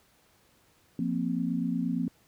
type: chord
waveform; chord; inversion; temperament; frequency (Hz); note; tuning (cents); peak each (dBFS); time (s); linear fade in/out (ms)
sine; F suspended fourth; none; equal; 174.61 / 233.1 / 261.6; F3 / Bb3 / C4; 0 / 0 / 0; -31; 0.99-2.08; 2
effects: pink hiss -64 dBFS RMS until 2.27 s + high-pass 60 Hz 12 dB/octave